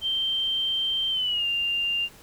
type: tone with pitch glide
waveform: sine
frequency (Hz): 3136 to 2794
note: G7 to F7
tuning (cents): 0 to 0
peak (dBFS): -23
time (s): 0.01-2.09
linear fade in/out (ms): 50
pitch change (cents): -200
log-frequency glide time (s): 1.1-1.46
effects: pink hiss -50 dBFS RMS until 2.22 s

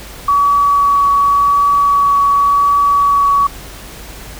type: tone with vibrato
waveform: sine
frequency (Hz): 1134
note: C#6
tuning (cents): +39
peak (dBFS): -8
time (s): 0.28-3.47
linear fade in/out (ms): 5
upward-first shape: triangle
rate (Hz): 0.9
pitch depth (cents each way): 10
effects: added 50 Hz sine -34 dBFS peak until 4.39 s + pink hiss -33 dBFS RMS until 4.39 s

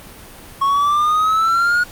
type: exponential sweep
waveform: triangle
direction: up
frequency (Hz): 1094 to 1453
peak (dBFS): -11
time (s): 0.61-1.84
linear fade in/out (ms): 10
effects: pink hiss -39 dBFS RMS until 1.91 s + Opus 48 kbps

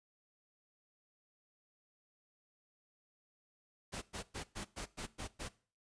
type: noise bursts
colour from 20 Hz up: pink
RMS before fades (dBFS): -43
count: 8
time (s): 3.92-5.49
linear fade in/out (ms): 20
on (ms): 100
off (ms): 110
effects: noise-tail reverb RT60 0.4 s tail -19 dB re dry + resampled to 22050 Hz

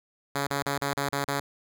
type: tone bursts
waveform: 5% pulse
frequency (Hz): 140.7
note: C#3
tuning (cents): +26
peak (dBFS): -15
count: 7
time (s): 0.35-1.4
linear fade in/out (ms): 5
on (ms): 120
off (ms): 35
effects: none

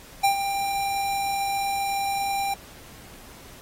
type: tone with ADSR envelope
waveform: square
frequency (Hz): 793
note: G5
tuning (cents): +20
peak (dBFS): -16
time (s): 0.23-2.54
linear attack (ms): 15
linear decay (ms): 94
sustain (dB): -9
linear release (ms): 5
effects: pink hiss -47 dBFS RMS until 3.61 s + AAC 48 kbps

